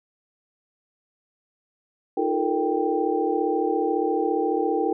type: tone cluster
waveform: sine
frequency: 312.7 / 350.5 / 432.2 / 466.7 / 786 Hz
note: D#4 / F4 / A4 / A#4 / G5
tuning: +9 / +6 / -31 / +2 / +4 cents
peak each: -27 dBFS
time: 2.17-4.93 s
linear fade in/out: 5 ms
effects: none